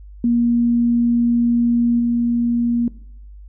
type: tone with level steps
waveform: sine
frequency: 237 Hz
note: A#3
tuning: 29 cents sharp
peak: -13 / -15 dBFS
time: 0.24-2.88 s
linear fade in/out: 2 ms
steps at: 1.99 s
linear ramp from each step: 10 ms
effects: noise-tail reverb RT60 0.7 s tail -20 dB re dry + added 50 Hz sine -36 dBFS peak until 3.48 s